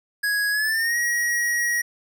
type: tone with pitch glide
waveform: square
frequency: 1664 to 1900.4 Hz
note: G#6 to A#6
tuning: +3 to +33 cents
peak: -21 dBFS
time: 0.23-1.82 s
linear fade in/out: 10 ms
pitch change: +230 cents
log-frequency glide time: 0.51-0.97 s
effects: none